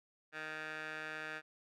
15% pulse tone with band-pass filter, 155.56 Hz, D#3, in tune, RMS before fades -44 dBFS, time 0.32-1.42 s, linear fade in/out 50 ms, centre 1800 Hz, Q 2.2, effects none

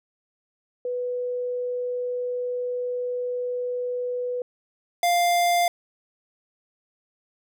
sine / square tone pair in turn, 493.9 / 698.5 Hz, B4 / F5, 0 / 0 cents, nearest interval tritone, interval 600 cents, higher second, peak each -25 / -19 dBFS, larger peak second, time 0.85-4.42 / 5.03-5.68 s, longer first, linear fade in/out 2 ms, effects none

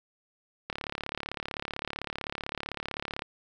click train, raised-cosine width 0.3 ms, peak -17 dBFS, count 91, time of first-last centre 0.7-3.221 s, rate 35.7 Hz, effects none

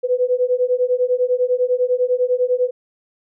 sine beating tone pair, 493.9 / 503.9 Hz, B4 / B4, 0 / +35 cents, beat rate 10 Hz, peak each -18 dBFS, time 0.03-2.71 s, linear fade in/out 20 ms, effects none

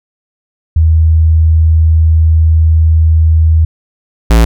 sine / square tone pair in turn, 80.1 / 56.64 Hz, E2 / A#1, -49 / -49 cents, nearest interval tritone, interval 600 cents, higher first, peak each -4 dBFS, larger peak neither, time 0.76-3.65 / 4.3-4.45 s, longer first, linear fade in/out 5 ms, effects none

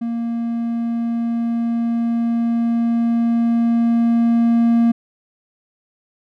triangle tone with level ramp, 232.8 Hz, A#3, 2 cents flat, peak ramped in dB -18 to -9 dBFS, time 0.01-4.92 s, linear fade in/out 10 ms, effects none

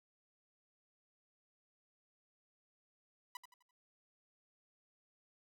sawtooth tone with echo, 987.8 Hz, B5, in tune, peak -40 dBFS, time 3.35-3.37 s, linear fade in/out 2 ms, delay 85 ms, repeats 4, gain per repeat -9 dB, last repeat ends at 3.71 s, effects none

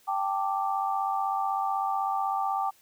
sine chord, G suspended second, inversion none, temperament equal, 784 / 880 / 1174.7 Hz, G5 / A5 / D6, 0 / 0 / 0 cents, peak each -28 / -32 / -31 dBFS, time 0.07-2.71 s, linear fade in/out 20 ms, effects white hiss -61 dBFS RMS until 2.81 s

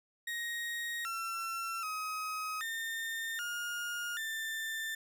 35% pulse tone with pitch steps, 1877 / 1351 / 1265 / 1816 / 1424 / 1783 Hz, A#6 / E6 / D#6 / A#6 / F6 / A6, +11 / +42 / +28 / -46 / +33 / +22 cents, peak -34 dBFS, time 0.27-4.95 s, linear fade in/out 5 ms, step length 780 ms, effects none

